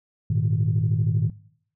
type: chord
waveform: sine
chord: Ab suspended second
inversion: none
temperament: equal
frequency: 103.83 / 116.54 / 155.56 Hz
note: Ab2 / Bb2 / Eb3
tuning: 0 / 0 / 0 cents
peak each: -23 dBFS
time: 0.3-1.3 s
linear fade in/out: 5 ms
effects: noise-tail reverb RT60 0.6 s tail -19 dB re dry + tanh soft clip ceiling -13 dBFS